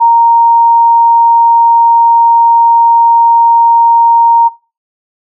sine tone, 930 Hz, A#5, 4 cents flat, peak -3 dBFS, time 0-4.49 s, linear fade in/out 20 ms, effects noise-tail reverb RT60 0.3 s tail -19 dB re dry

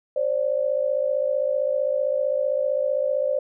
sine tone pair together, 530 / 585.5 Hz, C5 / D5, +22 / -5 cents, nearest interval major second, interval 173 cents, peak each -23 dBFS, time 0.16-3.39 s, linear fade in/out 5 ms, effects none

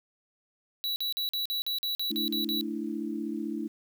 square tone bursts, 3928 Hz, B7, 10 cents flat, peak -29 dBFS, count 11, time 0.84-2.61 s, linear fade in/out 0 ms, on 120 ms, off 45 ms
sine chord, A suspended fourth, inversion none, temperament equal, 220 / 293.7 / 329.6 Hz, A3 / D4 / E4, 0 / 0 / 0 cents, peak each -35 dBFS, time 2.1-3.68 s, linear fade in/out 10 ms
effects 10-bit

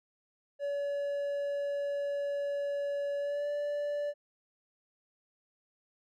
triangle tone with pitch glide, 569 to 582.3 Hz, C#5 to D5, +45 to -15 cents, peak -29 dBFS, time 0.59-4.14 s, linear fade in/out 50 ms, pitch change +40 cents, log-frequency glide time 3.18-3.49 s, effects none

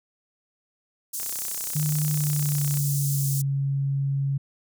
pink high-pass noise, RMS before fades -31 dBFS, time 1.13-3.42 s, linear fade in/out 10 ms, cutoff 6500 Hz, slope 24 dB/octave
click train, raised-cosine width 0.2 ms, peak -21 dBFS, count 51, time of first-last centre 1.2-2.772 s, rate 31.8 Hz
sine tone with pitch glide, 150.7 to 138.19 Hz, D3 to C#3, +45 to -5 cents, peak -22 dBFS, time 1.75-4.38 s, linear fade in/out 10 ms, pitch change -150 cents, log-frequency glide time 2.05-3.34 s
effects none

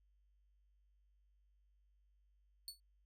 sawtooth tone with exponential decay, 4435 Hz, C#8, in tune, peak -39 dBFS, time 2.68-2.8 s, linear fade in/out 1 ms, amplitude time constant 26 ms, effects added 50 Hz sine -70 dBFS peak until 3.05 s

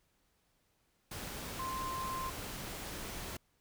sine tone in noise, 1046.5 Hz, C6, in tune, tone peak -37 dBFS, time 1.59-2.3 s, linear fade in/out 5 ms, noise pink, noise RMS -43 dBFS, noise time 1.11-3.37 s, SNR +3 dB, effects pink hiss -75 dBFS RMS until 3.6 s

